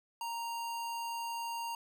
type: tone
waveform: square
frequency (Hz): 931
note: A#5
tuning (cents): -2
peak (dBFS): -37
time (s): 0.21-1.75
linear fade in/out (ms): 2
effects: 13-bit